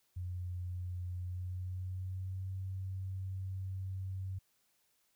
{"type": "tone with pitch glide", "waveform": "sine", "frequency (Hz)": [89.8, 94.81], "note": ["F2", "F#2"], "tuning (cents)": [49, 43], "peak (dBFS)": -37, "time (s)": [0.16, 4.39], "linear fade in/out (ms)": 10, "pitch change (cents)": 94, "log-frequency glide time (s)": [1.16, 2.52], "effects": ["white hiss -75 dBFS RMS until 5.15 s"]}